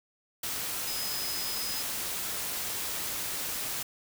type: tone in noise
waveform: sine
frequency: 5060 Hz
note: D#8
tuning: 28 cents sharp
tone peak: -36 dBFS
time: 0.87-1.82 s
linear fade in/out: 5 ms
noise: white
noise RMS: -34 dBFS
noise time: 0.43-3.83 s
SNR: -5 dB
effects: none